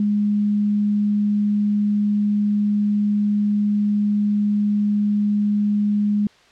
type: tone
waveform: sine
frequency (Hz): 207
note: G#3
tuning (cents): -5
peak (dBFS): -16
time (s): 0-6.27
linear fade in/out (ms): 2
effects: white hiss -52 dBFS RMS until 6.51 s + low-pass 4000 Hz 12 dB/octave